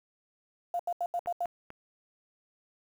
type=tone bursts; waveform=sine; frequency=698.5 Hz; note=F5; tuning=in tune; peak=-28 dBFS; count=6; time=0.74-1.459 s; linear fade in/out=2 ms; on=54 ms; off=79 ms
type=clicks; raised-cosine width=0.5 ms; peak=-29 dBFS; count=3; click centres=1.26 / 1.456 / 1.704 s
effects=9-bit